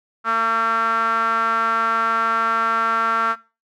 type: tone with band-pass filter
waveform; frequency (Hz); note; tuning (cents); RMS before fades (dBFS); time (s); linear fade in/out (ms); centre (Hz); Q
sawtooth; 226.6; A#3; -49; -19; 0.24-3.36; 50; 1300; 8.4
effects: noise-tail reverb RT60 0.3 s tail -18 dB re dry